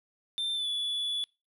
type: tone with pitch glide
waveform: triangle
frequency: 3573 to 3433 Hz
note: A7 to A7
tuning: +26 to -43 cents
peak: -28 dBFS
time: 0.38-1.24 s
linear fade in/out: 0 ms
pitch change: -69 cents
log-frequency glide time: 0.54-0.68 s
effects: noise-tail reverb RT60 0.3 s tail -26 dB re dry